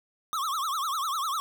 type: tone with vibrato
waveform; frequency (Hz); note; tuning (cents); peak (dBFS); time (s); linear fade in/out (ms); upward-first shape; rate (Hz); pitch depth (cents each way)
square; 1192; D6; +25; -28; 0.33-1.4; 0; triangle; 10; 230
effects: none